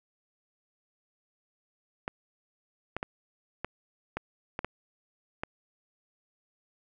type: clicks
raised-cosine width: 0.5 ms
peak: -17 dBFS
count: 8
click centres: 2.079 / 2.966 / 3.029 / 3.646 / 4.17 / 4.591 / 4.646 / 5.435 s
effects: none